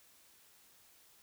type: silence
effects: white hiss -64 dBFS RMS until 1.22 s